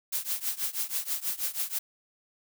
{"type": "noise with tremolo", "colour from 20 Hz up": "blue", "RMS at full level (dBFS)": -28, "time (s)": [0.12, 1.79], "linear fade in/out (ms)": 10, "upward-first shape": "triangle", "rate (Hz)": 6.2, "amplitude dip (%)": 95, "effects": []}